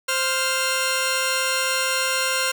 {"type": "tone pair together", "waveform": "10% pulse", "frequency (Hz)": [523.3, 1397], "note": ["C5", "F6"], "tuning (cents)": [0, 0], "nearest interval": "octave + perfect fourth", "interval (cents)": 1700, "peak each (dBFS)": -15, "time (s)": [0.08, 2.52], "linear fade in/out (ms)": 10, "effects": []}